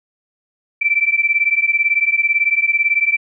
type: beating tone pair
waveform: sine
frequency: 2325 / 2343 Hz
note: D7 / D7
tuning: -18 / -5 cents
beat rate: 18 Hz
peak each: -16 dBFS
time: 0.81-3.17 s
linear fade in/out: 10 ms
effects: none